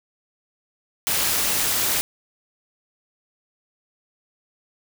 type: noise with amplitude modulation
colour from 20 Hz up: white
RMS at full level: -19 dBFS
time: 1.07-2.01 s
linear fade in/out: 0 ms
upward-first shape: sine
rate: 275 Hz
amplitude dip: 65%
effects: none